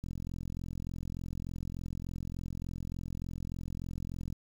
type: click train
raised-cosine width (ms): 5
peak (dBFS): -27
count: 187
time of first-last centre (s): 0.04-4.326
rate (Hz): 43.4
effects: 9-bit